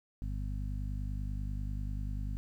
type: harmonic tone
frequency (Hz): 50.2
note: G1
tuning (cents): +42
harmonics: 1 / 2 / 3 / 4 / 5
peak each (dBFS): -35 / -40 / -46 / -48 / -49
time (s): 0.22-2.37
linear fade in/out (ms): 0
effects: 11-bit

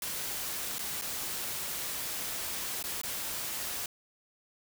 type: noise with dropouts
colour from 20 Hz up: white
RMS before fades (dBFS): -36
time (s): 0.02-3.86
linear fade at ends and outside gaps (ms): 2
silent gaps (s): 0.784-0.791 / 1.014-1.02 / 2.827-2.839 / 3.016-3.034
effects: none

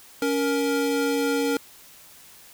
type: tone pair together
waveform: square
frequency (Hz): 280 / 467.9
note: C#4 / A#4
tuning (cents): +18 / +6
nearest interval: major sixth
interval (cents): 888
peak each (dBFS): -25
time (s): 0.22-1.57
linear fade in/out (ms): 2
effects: white hiss -49 dBFS RMS until 2.53 s

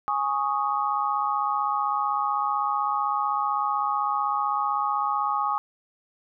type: chord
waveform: sine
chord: Ab suspended fourth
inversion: none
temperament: equal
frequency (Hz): 830.6 / 1108.7 / 1244.5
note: Ab5 / Db6 / Eb6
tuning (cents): 0 / 0 / 0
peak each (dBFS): -27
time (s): 0.08-5.58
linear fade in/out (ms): 0
effects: none

